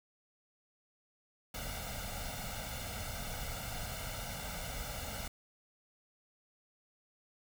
pink noise with comb filter, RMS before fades -41 dBFS, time 1.54-5.28 s, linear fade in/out 5 ms, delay 1.4 ms, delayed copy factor +0.8, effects none

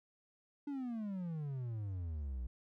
triangle exponential sweep, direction down, 293.7 to 58.4 Hz, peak -36 dBFS, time 0.67-2.47 s, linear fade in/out 5 ms, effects none

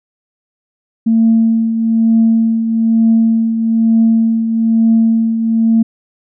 sine tone with tremolo, 225.9 Hz, A3, 46 cents sharp, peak -5 dBFS, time 1.06-5.83 s, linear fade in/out 10 ms, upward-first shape triangle, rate 1.1 Hz, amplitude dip 60%, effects tanh soft clip ceiling -2 dBFS

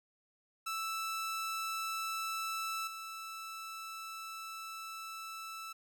sawtooth tone with level steps, 1320 Hz, E6, 2 cents sharp, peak -32 / -39 dBFS, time 0.66-5.73 s, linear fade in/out 10 ms, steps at 2.87 s, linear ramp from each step 5 ms, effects none

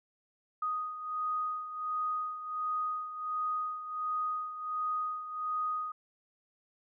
sine beating tone pair, 1244.5 / 1245.9 Hz, D#6 / D#6, 0 / +2 cents, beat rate 1.4 Hz, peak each -33 / -39 dBFS, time 0.62-5.92 s, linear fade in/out 5 ms, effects none

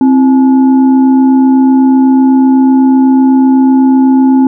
sine tone with frequency modulation, 263 Hz, C4, 9 cents sharp, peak -3 dBFS, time 0.01-4.47 s, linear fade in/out 2 ms, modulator 594 Hz, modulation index 0.39, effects none

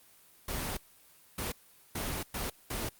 pink noise bursts at uneven times, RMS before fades -35 dBFS, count 5, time 0.48-0.77 / 1.38-1.52 / 1.95-2.23 / 2.34-2.5 / 2.7-2.89 s, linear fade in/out 5 ms, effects white hiss -60 dBFS RMS until 2.99 s + Opus 24 kbps

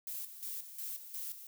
violet noise with tremolo, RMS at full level -41 dBFS, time 0.07-1.47 s, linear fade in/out 2 ms, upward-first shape square, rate 2.8 Hz, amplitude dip 65%, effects none

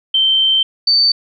sine tone pair in turn, 3115 / 4563 Hz, G7 / C#8, -12 / +49 cents, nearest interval perfect fifth, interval 661 cents, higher second, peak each -10 / -9 dBFS, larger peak second, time 0.14-0.63 / 0.87-1.12 s, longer first, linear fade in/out 5 ms, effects none

